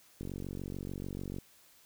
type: click train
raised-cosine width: 3 ms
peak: -27 dBFS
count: 56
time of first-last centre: 0.21-1.385 s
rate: 46.8 Hz
effects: white hiss -62 dBFS RMS until 1.85 s